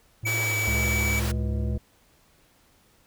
triangle tone with vibrato, 110 Hz, A2, in tune, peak -27 dBFS, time 0.23-1.77 s, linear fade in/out 5 ms, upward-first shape sine, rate 2.1 Hz, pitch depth 56 cents each way
square tone, 2290 Hz, D7, 44 cents flat, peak -26 dBFS, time 0.25-1.2 s, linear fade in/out 10 ms
pink high-pass noise, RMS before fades -34 dBFS, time 0.26-1.32 s, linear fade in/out 10 ms, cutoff 290 Hz, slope 48 dB/octave
harmonic tone, 69.9 Hz, C#2, 15 cents sharp, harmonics 1 / 3 / 5 / 7 / 9, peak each -26 / -33 / -42 / -41 / -46 dBFS, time 0.67-1.78 s, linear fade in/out 5 ms
effects pink hiss -61 dBFS RMS until 3.06 s

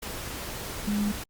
sine tone in noise, 207 Hz, G#3, 5 cents flat, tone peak -24 dBFS, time 0.87-1.12 s, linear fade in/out 10 ms, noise pink, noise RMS -36 dBFS, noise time 0.02-1.24 s, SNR +9 dB, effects Opus 48 kbps

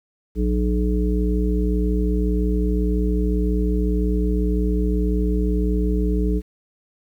harmonic tone with a mistuned harmonic, 60.9 Hz, B1, 24 cents flat, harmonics 1 / 3 / 5 / 7, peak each -19 / -24 / -26 / -27 dBFS, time 0.35-6.42 s, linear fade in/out 50 ms, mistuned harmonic 1, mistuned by -110 cents, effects 9-bit

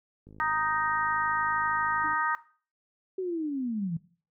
click train, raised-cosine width 3 ms, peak -37 dBFS, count 99, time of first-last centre 0.27-2.133 s, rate 52.6 Hz
harmonic tone, 311.1 Hz, D#4, in tune, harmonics 3 / 4 / 5 / 6, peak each -30 / -29 / -33 / -33 dBFS, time 0.4-2.35 s, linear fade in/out 0 ms
sine tone with exponential decay, 304 Hz, D#4, 40 cents flat, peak -37 dBFS, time 2.04-2.36 s, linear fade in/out 5 ms, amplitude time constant 69 ms
sine linear sweep, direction down, 383.2 to 156.7 Hz, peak -28 dBFS, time 3.18-3.97 s, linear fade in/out 5 ms
effects noise-tail reverb RT60 0.4 s tail -17 dB re dry

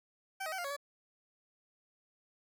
20% pulse tone with pitch steps, 771 / 632 / 762 / 702 / 557 / 571 Hz, G5 / D#5 / G5 / F5 / C#5 / D5, -29 / +27 / -49 / +9 / +8 / -49 cents, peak -32 dBFS, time 0.4-0.766 s, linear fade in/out 10 ms, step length 61 ms, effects none

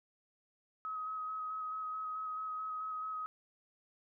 sine tone with vibrato, 1270 Hz, D#6, 35 cents sharp, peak -37 dBFS, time 0.85-3.26 s, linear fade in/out 0 ms, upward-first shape square, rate 4.6 Hz, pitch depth 13 cents each way, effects none

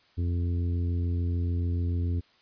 harmonic tone, 86.9 Hz, F2, 8 cents flat, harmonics 1 / 2 / 3 / 4 / 5, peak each -25 / -40 / -37 / -44 / -47 dBFS, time 0.17-2.21 s, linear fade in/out 20 ms, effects white hiss -62 dBFS RMS until 2.41 s + resampled to 11025 Hz

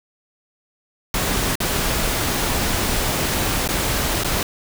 pink noise with dropouts, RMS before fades -21 dBFS, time 1.14-4.43 s, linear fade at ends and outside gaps 2 ms, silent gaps 1.555-1.603 / 3.677-3.688 / 4.236-4.245 s, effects none

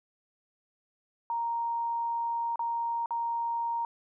sine tone with dropouts, 932.3 Hz, A#5, in tune, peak -28 dBFS, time 1.3-3.85 s, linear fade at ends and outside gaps 1 ms, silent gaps 2.558-2.593 / 3.059-3.107 s, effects none

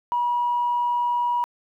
sine tone, 965 Hz, B5, 40 cents flat, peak -19 dBFS, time 0.12-1.44 s, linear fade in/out 0 ms, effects tanh soft clip ceiling -15 dBFS + 10-bit

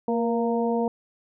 harmonic tone with a mistuned harmonic, 231 Hz, A#3, 16 cents flat, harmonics 1 / 2 / 3 / 4, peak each -25 / -25 / -30 / -32 dBFS, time 0.08-0.88 s, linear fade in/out 2 ms, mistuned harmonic 2, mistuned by +35 cents, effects none

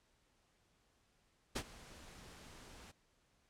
pink noise with ADSR envelope, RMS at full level -37 dBFS, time 1.55-2.92 s, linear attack 14 ms, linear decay 63 ms, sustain -19 dB, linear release 16 ms, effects pink hiss -75 dBFS RMS until 3.49 s + low-pass 9000 Hz 12 dB/octave

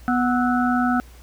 harmonic tone with a mistuned harmonic, 246.4 Hz, B3, 4 cents flat, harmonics 1 / 3 / 5 / 6, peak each -19 / -24 / -26 / -27 dBFS, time 0.08-1 s, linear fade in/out 0 ms, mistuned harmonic 5, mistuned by +100 cents, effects added 60 Hz sine -42 dBFS peak until 1.22 s + pink hiss -51 dBFS RMS until 1.22 s

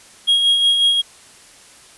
triangle tone with tremolo, 3280 Hz, G#7, 22 cents flat, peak -9 dBFS, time 0.27-1.02 s, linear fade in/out 20 ms, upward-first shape sine, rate 5.5 Hz, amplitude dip 40%, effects white hiss -45 dBFS RMS until 1.97 s + resampled to 24000 Hz

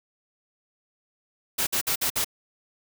white noise bursts, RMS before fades -25 dBFS, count 5, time 1.58-2.246 s, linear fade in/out 10 ms, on 90 ms, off 54 ms, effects none

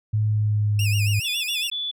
sine tone with pitch glide, 107.1 to 103.69 Hz, A2 to G#2, -46 to -2 cents, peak -18 dBFS, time 0.13-1.2 s, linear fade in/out 10 ms, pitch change -56 cents, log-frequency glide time 0.25-0.85 s
sawtooth tone with vibrato, 2637 Hz, E7, in tune, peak -23 dBFS, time 0.79-1.7 s, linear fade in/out 2 ms, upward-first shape sine, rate 7.2 Hz, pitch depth 140 cents each way
sine tone bursts, 3459 Hz, A7, 30 cents flat, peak -25 dBFS, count 3, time 1.24-1.914 s, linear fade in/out 10 ms, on 200 ms, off 37 ms
effects none

